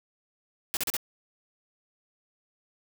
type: noise bursts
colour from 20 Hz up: white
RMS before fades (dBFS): -29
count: 4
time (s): 0.74-0.967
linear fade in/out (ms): 0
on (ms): 29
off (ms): 37
effects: none